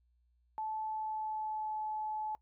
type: tone with pitch glide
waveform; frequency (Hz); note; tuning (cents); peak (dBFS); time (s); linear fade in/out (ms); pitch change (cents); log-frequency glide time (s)
sine; 870 to 860.5; A5 to A5; -20 to -39; -35; 0.58-2.35; 0; -19; 0.82-1.81
effects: noise-tail reverb RT60 0.1 s tail -22 dB re dry + added 60 Hz sine -69 dBFS peak until 2.41 s